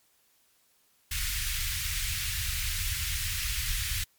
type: band-stop noise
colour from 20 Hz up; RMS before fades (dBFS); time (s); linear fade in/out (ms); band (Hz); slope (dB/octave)
pink; -31; 1.11-4.04; 5; 100 to 1800; 24
effects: white hiss -67 dBFS RMS until 4.18 s + MP3 96 kbps